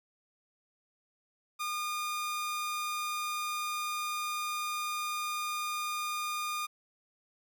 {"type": "tone", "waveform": "sawtooth", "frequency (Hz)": 1216, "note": "D#6", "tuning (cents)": -40, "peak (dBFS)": -29, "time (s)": [1.59, 6.67], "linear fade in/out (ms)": 20, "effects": []}